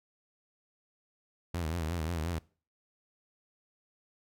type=tone with vibrato; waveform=sawtooth; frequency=82.41 Hz; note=E2; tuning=in tune; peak=-28 dBFS; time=1.54-2.39 s; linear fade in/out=5 ms; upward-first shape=triangle; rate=5.6 Hz; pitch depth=140 cents each way; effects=noise-tail reverb RT60 0.4 s tail -23 dB re dry